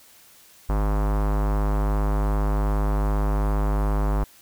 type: tone with low-pass filter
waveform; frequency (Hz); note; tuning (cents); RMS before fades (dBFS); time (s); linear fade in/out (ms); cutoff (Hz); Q
square; 51.3; G#1; -21; -22; 0.69-4.24; 5; 1100; 1.9
effects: white hiss -52 dBFS RMS until 4.41 s